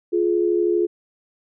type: tone pair together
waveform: sine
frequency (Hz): 349.7 / 422.4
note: F4 / G#4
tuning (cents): +2 / +29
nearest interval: minor third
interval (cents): 327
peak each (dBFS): -18 / -21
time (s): 0.12-0.87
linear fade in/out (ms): 20
effects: none